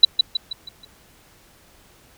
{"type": "tone with echo", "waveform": "sine", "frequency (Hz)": 3951, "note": "B7", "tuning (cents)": 0, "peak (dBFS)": -3, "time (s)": [0.03, 0.05], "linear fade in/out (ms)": 5, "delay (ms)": 160, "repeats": 5, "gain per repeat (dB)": -7, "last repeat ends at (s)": 0.85, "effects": ["pink hiss -53 dBFS RMS until 2.17 s"]}